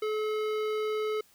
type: tone with hard clipping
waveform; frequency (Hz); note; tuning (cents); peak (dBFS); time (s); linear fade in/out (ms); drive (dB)
sine; 429.6; A4; -41; -30; 0.02-1.21; 5; 15
effects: white hiss -62 dBFS RMS until 1.34 s